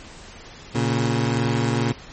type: tone pair together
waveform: 20% pulse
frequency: 117.22 / 139.4 Hz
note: A#2 / C#3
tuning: +10 / +10 cents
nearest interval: minor third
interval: 300 cents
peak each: -16 / -19 dBFS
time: 0.74-1.93 s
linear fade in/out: 20 ms
effects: pink hiss -42 dBFS RMS until 2.12 s + MP3 32 kbps